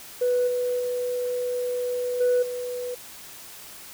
sine tone with level steps, 493.9 Hz, B4, in tune, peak -18 / -22 / -24 / -16 / -28 dBFS, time 0.21-2.95 s, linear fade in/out 10 ms, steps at 0.47 / 0.79 / 2.2 / 2.42 s, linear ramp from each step 10 ms, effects tanh soft clip ceiling -16 dBFS + white hiss -43 dBFS RMS until 3.93 s

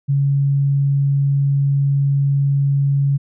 sine tone, 139.7 Hz, C#3, 14 cents sharp, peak -13 dBFS, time 0.08-3.18 s, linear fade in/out 20 ms, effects none

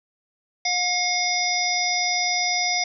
harmonic tone, 718 Hz, F5, 48 cents sharp, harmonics 1 / 3 / 5 / 7 / 8, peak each -27 / -25 / -32 / -25 / -28 dBFS, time 0.65-2.84 s, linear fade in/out 5 ms, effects none

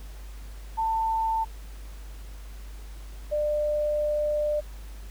sine tone pair in turn, 893 / 597.2 Hz, A5 / D5, +25 / +29 cents, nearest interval perfect fifth, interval 696 cents, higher first, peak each -23 dBFS, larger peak neither, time 0.77-1.45 / 3.31-4.61 s, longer second, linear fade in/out 20 ms, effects added 50 Hz sine -38 dBFS peak until 5.1 s + pink hiss -52 dBFS RMS until 5.1 s

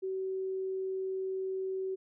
sine tone, 379.7 Hz, F#4, 45 cents sharp, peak -32 dBFS, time 0.02-1.96 s, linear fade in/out 20 ms, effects none

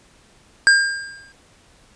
square tone with exponential decay, 1605 Hz, G6, 40 cents sharp, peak -8 dBFS, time 0.67-1.32 s, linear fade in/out 0 ms, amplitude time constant 140 ms, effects pink hiss -53 dBFS RMS until 1.95 s + resampled to 22050 Hz

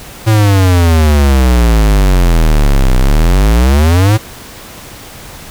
square exponential two-way sweep, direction down then up, 111.9 to 30.96 to 111.9 Hz, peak -6 dBFS, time 0.26-4.18 s, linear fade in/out 20 ms, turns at 2.97 s, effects pink hiss -31 dBFS RMS until 5.5 s

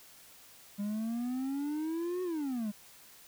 triangle exponential two-way sweep, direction up then down, 200.3 to 370 to 200.3 Hz, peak -30 dBFS, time 0.78-2.72 s, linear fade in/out 20 ms, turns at 2.23 s, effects white hiss -56 dBFS RMS until 3.27 s

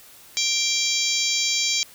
harmonic tone with a mistuned harmonic, 784 Hz, G5, in tune, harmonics 3 / 4 / 5 / 6 / 7 / 8 / 9, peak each -28 / -28 / -28 / -28 / -28 / -28 / -28 dBFS, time 0.37-1.83 s, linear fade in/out 0 ms, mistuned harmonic 4, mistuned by +52 cents, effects white hiss -48 dBFS RMS until 1.94 s

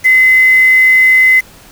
sine tone with quantisation, 2042 Hz, C7, 43 cents flat, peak -4 dBFS, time 0.04-1.41 s, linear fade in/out 20 ms, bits 4, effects pink hiss -39 dBFS RMS until 1.71 s

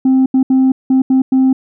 sine tone bursts at uneven times, 262.3 Hz, C4, 4 cents sharp, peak -5 dBFS, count 6, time 0.05-0.26 / 0.34-0.43 / 0.5-0.72 / 0.9-1.02 / 1.1-1.22 / 1.32-1.53 s, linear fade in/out 5 ms, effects tanh soft clip ceiling -6 dBFS

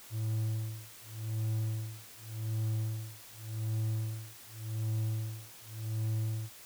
triangle tone with tremolo, 110 Hz, A2, in tune, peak -27 dBFS, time 0.1-6.5 s, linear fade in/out 50 ms, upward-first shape sine, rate 0.87 Hz, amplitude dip 100%, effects white hiss -52 dBFS RMS until 6.65 s

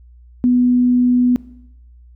sine tone, 247.2 Hz, B3, 2 cents sharp, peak -10 dBFS, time 0.44-1.36 s, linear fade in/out 0 ms, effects noise-tail reverb RT60 0.8 s tail -20 dB re dry + added 60 Hz sine -41 dBFS peak until 2.15 s

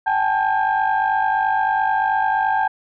sine tone cluster, 770 / 824 / 873 / 1599 Hz, G5 / G#5 / A5 / G6, -31 / -14 / -14 / +34 cents, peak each -20 / -24 / -19 / -23 dBFS, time 0.06-2.68 s, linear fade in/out 10 ms, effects tanh soft clip ceiling -9 dBFS

